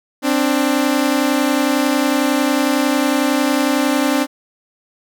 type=tone pair together; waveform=sawtooth; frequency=262.9 / 293.9 Hz; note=C4 / D4; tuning=+8 / +1 cents; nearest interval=major second; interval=193 cents; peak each=-13 dBFS; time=0.22-4.27 s; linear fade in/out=50 ms; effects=none